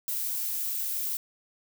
violet noise, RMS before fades -31 dBFS, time 0.08-1.17 s, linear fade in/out 0 ms, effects none

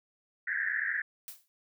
pink band-pass noise, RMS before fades -32 dBFS, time 0.47-1.02 s, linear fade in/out 5 ms, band 1600 to 1900 Hz, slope 96 dB/octave
blue noise with exponential decay, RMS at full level -40 dBFS, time 1.28-1.48 s, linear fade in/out 0 ms, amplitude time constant 43 ms
effects none

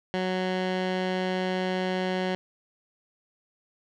15% pulse tone with low-pass filter, 185 Hz, F#3, in tune, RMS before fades -28 dBFS, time 0.14-2.35 s, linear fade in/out 0 ms, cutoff 3400 Hz, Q 1.2, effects none

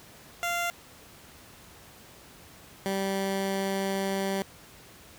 15% pulse tone pair in turn, 693 / 194.47 Hz, F5 / G3, -14 / -14 cents, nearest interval octave + minor seventh, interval 2200 cents, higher first, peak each -21 dBFS, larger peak neither, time 0.43-0.7 / 2.86-4.42 s, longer second, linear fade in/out 0 ms, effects pink hiss -51 dBFS RMS until 5.18 s + high-pass 60 Hz 12 dB/octave

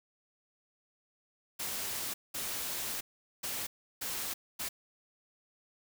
white noise bursts at uneven times, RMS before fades -37 dBFS, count 5, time 1.59-2.14 / 2.34-3.01 / 3.43-3.67 / 4.01-4.34 / 4.59-4.69 s, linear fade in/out 10 ms, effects none

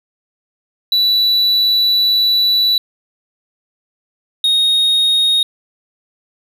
triangle tone pair in turn, 3951 / 3730 Hz, B7 / A#7, 0 / 0 cents, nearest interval minor second, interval 100 cents, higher first, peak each -9 dBFS, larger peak neither, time 0.92-2.78 / 4.44-5.43 s, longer first, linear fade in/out 2 ms, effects none

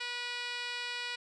15% pulse tone with band-pass filter, 486.3 Hz, B4, 27 cents flat, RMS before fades -38 dBFS, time 0-1.16 s, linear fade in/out 10 ms, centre 3200 Hz, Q 5.8, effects resampled to 24000 Hz

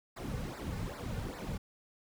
brown noise with flanger, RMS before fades -39 dBFS, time 0.16-1.58 s, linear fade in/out 10 ms, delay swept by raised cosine 0.31 to 3.11 ms, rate 2.5 Hz, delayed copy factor -0.95, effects none

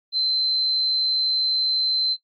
sine tone, 4086 Hz, C8, 42 cents flat, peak -19 dBFS, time 0.12-2.17 s, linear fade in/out 50 ms, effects noise-tail reverb RT60 0.1 s tail -19 dB re dry + AAC 64 kbps

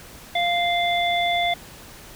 harmonic tone, 696 Hz, F5, 6 cents flat, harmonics 1 / 3 / 5, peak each -21 / -25 / -26 dBFS, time 0.35-1.54 s, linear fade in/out 5 ms, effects pink hiss -43 dBFS RMS until 2.15 s

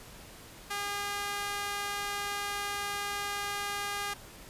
sawtooth tone with high-pass filter, 405.9 Hz, G#4, 40 cents flat, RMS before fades -35 dBFS, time 0.7-4.14 s, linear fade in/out 10 ms, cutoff 1100 Hz, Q 1, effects pink hiss -50 dBFS RMS until 4.49 s + resampled to 32000 Hz

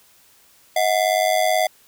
square ring-modulated tone, 685 Hz, F5, 34 cents flat, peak -14 dBFS, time 0.76-1.67 s, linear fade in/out 5 ms, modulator 49.3 Hz, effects white hiss -54 dBFS RMS until 1.87 s

